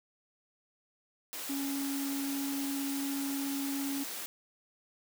white high-pass noise, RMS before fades -40 dBFS, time 1.33-4.26 s, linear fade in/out 0 ms, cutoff 210 Hz, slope 24 dB/octave
triangle tone, 277.2 Hz, C#4, in tune, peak -31 dBFS, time 1.49-4.04 s, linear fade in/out 10 ms
effects none

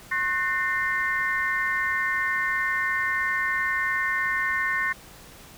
sine tone cluster, 1077 / 1495 / 1815 / 2092 Hz, C6 / F#6 / A#6 / C7, +50 / +17 / -47 / -1 cents, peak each -30 / -31 / -25 / -30 dBFS, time 0.11-4.93 s, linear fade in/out 10 ms, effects pink hiss -47 dBFS RMS until 5.57 s

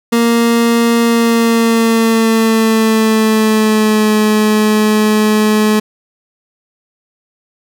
30% pulse tone with pitch glide, 233.1 to 213.8 Hz, A#3 to A3, 0 to -49 cents, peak -6 dBFS, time 0.12-5.8 s, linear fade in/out 10 ms, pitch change -149 cents, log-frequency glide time 1.01-4.13 s, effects none

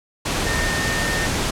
sine tone in noise, 1823 Hz, A#6, 39 cents flat, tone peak -24 dBFS, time 0.46-1.27 s, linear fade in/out 10 ms, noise pink, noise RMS -22 dBFS, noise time 0.25-1.51 s, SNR -5 dB, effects low-pass 9000 Hz 12 dB/octave

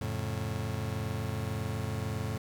35% pulse chord, F augmented, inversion none, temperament just, 87.31 / 109.13 / 136.42 Hz, F2 / A2 / C#3, 0 / -14 / -27 cents, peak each -36 / -33 / -37 dBFS, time 0.01-2.38 s, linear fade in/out 5 ms, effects 10-bit

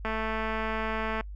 click train, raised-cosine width 0.5 ms, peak -17 dBFS, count 256, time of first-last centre 0.05-1.209 s, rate 220 Hz, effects noise-tail reverb RT60 0.1 s tail -26 dB re dry + added 50 Hz sine -37 dBFS peak until 1.35 s

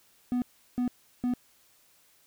triangle tone bursts, 246.9 Hz, B3, in tune, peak -23 dBFS, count 3, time 0.32-1.337 s, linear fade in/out 0 ms, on 99 ms, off 360 ms, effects white hiss -63 dBFS RMS until 2.26 s

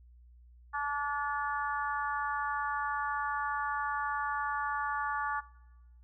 harmonic tone, 288.4 Hz, D4, 31 cents flat, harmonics 3 / 4 / 5 / 6, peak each -36 / -35 / -38 / -39 dBFS, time 0.73-5.41 s, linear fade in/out 20 ms, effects noise-tail reverb RT60 1.0 s tail -20 dB re dry + added 60 Hz sine -54 dBFS peak until 6.03 s

